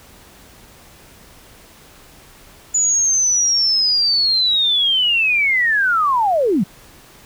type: linear sweep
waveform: sine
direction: down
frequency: 6970 to 157.6 Hz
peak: -13 dBFS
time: 2.74-6.64 s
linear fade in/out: 10 ms
effects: pink hiss -45 dBFS RMS until 7.25 s